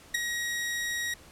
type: tone with ADSR envelope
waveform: sawtooth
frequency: 1896 Hz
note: A#6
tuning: 29 cents sharp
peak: -18 dBFS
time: 0.14-1.14 s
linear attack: 9 ms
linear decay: 10 ms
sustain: -8 dB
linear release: 4 ms
effects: pink hiss -53 dBFS RMS until 1.31 s + low-pass 12000 Hz 12 dB/octave